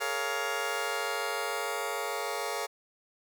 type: chord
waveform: 15% pulse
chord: Bb minor seventh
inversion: third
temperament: just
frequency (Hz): 419.5 / 466.2 / 559.4 / 699.2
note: Ab4 / Bb4 / Db5 / F5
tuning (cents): +17 / 0 / +16 / +2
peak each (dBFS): -30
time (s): 0-2.67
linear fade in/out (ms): 20
effects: none